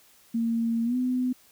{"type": "tone with pitch glide", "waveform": "sine", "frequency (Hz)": [230, 252.3], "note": ["A#3", "B3"], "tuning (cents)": [-23, 37], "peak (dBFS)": -23, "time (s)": [0.34, 1.33], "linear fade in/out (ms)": 10, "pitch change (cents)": 160, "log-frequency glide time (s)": [0.84, 0.96], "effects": ["white hiss -58 dBFS RMS until 1.51 s"]}